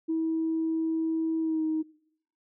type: tone with pitch glide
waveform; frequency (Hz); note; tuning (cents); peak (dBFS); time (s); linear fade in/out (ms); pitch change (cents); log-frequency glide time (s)
sine; 323.1 to 314.8; E4 to D#4; -35 to +20; -24; 0.08-1.83; 20; -45; 1.4-1.63
effects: noise-tail reverb RT60 0.7 s tail -22 dB re dry + tanh soft clip ceiling -20 dBFS